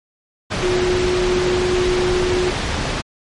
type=tone in noise; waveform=sine; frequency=362.9 Hz; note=F#4; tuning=34 cents flat; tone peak=-16 dBFS; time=0.62-2.51 s; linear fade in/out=20 ms; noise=pink; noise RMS=-21 dBFS; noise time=0.5-3.02 s; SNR=+2 dB; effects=low-pass 5000 Hz 12 dB/octave + MP3 48 kbps